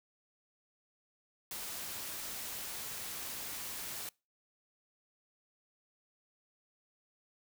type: noise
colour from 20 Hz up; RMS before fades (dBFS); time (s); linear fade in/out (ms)
white; -42; 1.51-4.09; 2
effects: noise-tail reverb RT60 0.3 s tail -26 dB re dry